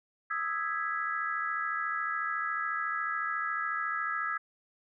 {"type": "chord", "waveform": "sine", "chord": "E major seventh", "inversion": "third", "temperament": "equal", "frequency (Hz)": [1244.5, 1318.5, 1661.2, 1975.5], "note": ["D#6", "E6", "G#6", "B6"], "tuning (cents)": [0, 0, 0, 0], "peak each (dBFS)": [-37, -34, -34, -40], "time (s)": [0.3, 4.38], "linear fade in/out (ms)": 10, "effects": []}